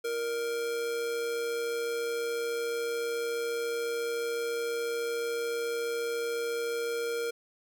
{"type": "tone with amplitude modulation", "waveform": "square", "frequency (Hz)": 467.6, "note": "A#4", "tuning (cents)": 5, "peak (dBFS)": -29, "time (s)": [0.04, 7.31], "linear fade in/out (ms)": 10, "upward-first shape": "sine", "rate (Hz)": 134, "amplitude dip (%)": 35, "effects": []}